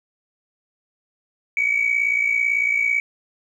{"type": "tone pair together", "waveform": "sine", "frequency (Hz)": [2252, 2310], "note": ["C#7", "D7"], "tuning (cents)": [27, -29], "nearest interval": "unison", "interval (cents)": 44, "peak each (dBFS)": [-18, -21], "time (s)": [1.57, 3], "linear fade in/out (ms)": 2, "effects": ["tanh soft clip ceiling -11 dBFS", "9-bit"]}